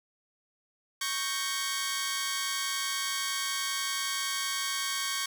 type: chord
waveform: 10% pulse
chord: G diminished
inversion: second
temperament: equal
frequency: 1108.7 / 1568 / 1864.7 Hz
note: Db6 / G6 / Bb6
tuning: 0 / 0 / 0 cents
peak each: -24 / -26 / -28 dBFS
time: 1.01-5.26 s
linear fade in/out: 5 ms
effects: none